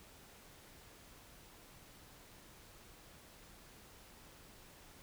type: silence
effects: pink hiss -59 dBFS RMS until 5.02 s

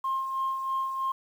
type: tone with tremolo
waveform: sine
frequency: 1064 Hz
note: C6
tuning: 29 cents sharp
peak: -24 dBFS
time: 0.04-1.12 s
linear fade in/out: 5 ms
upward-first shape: sine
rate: 3.1 Hz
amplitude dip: 50%
effects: tanh soft clip ceiling -22 dBFS + 9-bit

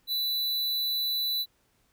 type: tone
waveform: square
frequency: 3975 Hz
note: B7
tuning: 10 cents sharp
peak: -27 dBFS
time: 0.07-1.46 s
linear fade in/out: 50 ms
effects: pink hiss -69 dBFS RMS until 1.92 s

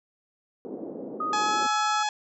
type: band-pass noise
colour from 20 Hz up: pink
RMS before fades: -37 dBFS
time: 0.65-1.67 s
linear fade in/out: 0 ms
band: 260 to 500 Hz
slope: 24 dB/octave
type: tone with pitch glide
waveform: sine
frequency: 1244.5 to 1314.7 Hz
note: D#6 to E6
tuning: 0 to -5 cents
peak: -26 dBFS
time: 1.2-2.03 s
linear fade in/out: 5 ms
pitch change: +95 cents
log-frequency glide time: 1.32-1.61 s
type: harmonic tone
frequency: 844 Hz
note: G#5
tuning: 28 cents sharp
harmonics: 1 / 2 / 3 / 4 / 5 / 6 / 7 / 8 / 9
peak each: -26 / -33 / -37 / -35 / -39 / -40 / -40 / -42 / -44 dBFS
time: 1.33-2.09 s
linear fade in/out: 2 ms
effects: none

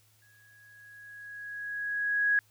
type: tone with exponential growth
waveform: sine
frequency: 1661.2 Hz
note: G#6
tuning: in tune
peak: -21 dBFS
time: 0.22-2.39 s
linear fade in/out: 1 ms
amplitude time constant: 470 ms
effects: added 107 Hz sine -66 dBFS peak until 2.5 s + white hiss -66 dBFS RMS until 2.5 s

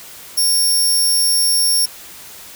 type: tone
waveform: 15% pulse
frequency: 5500 Hz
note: F8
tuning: 27 cents flat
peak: -7 dBFS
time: 0.37-1.86 s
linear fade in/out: 10 ms
effects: white hiss -37 dBFS RMS until 2.55 s

